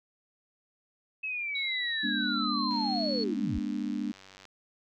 sine linear sweep, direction down, 2600 to 40.82 Hz, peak -31 dBFS, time 1.23-3.59 s, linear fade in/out 10 ms
sine tone with pitch glide, 3902 to 4380 Hz, B7 to C#8, -22 to -22 cents, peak -32 dBFS, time 1.55-3.24 s, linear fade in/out 5 ms, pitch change +200 cents, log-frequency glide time 2.2-3.09 s
sine chord, G# diminished, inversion none, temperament equal with one note detuned, 207.7 / 242.4 / 293.7 Hz, G#3 / B3 / D4, 0 / -32 / 0 cents, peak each -34 dBFS, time 2.03-4.12 s, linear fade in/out 10 ms
click train, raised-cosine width 0.2 ms, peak -33 dBFS, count 168, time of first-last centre 2.71-4.453 s, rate 95.8 Hz
effects none

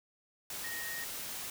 sine tone in noise, 1864.7 Hz, A#6, in tune, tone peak -40 dBFS, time 0.64-1.04 s, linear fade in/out 2 ms, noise white, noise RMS -41 dBFS, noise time 0.5-1.5 s, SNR -2 dB, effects none

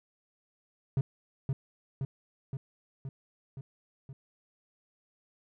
triangle tone with echo, 134.2 Hz, C3, 44 cents sharp, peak -22 dBFS, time 0.97-1.01 s, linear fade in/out 2 ms, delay 520 ms, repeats 6, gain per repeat -3 dB, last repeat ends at 4.13 s, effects none

